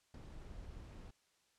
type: noise with ADSR envelope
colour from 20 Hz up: brown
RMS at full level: -44 dBFS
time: 0.14-1.11 s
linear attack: 4 ms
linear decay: 5 ms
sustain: -7 dB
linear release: 9 ms
effects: white hiss -75 dBFS RMS until 1.58 s + low-pass 8000 Hz 12 dB/octave